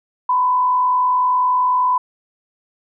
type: tone with frequency modulation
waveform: sine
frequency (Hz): 1002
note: B5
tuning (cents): +25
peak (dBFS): -13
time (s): 0.29-1.98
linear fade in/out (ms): 5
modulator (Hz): 50.1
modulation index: 0.35
effects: none